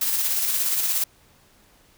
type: noise with tremolo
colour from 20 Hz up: blue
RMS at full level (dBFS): -22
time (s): 0.01-1.04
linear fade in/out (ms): 5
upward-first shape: square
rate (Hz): 17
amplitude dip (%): 30
effects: pink hiss -57 dBFS RMS until 1.97 s